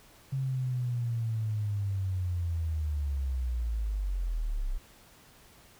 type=linear sweep; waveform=sine; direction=down; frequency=135.7 to 30.87 Hz; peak=-28 dBFS; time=0.32-4.78 s; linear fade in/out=10 ms; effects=pink hiss -57 dBFS RMS until 5.79 s